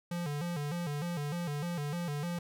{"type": "tone with vibrato", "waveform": "square", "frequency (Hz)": 159.1, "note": "D#3", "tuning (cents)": 39, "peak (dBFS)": -34, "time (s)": [0.11, 2.39], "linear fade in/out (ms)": 5, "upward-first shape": "square", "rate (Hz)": 3.3, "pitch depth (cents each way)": 150, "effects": []}